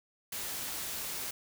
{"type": "noise", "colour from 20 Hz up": "white", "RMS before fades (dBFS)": -38, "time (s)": [0.32, 1.31], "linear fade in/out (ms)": 5, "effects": []}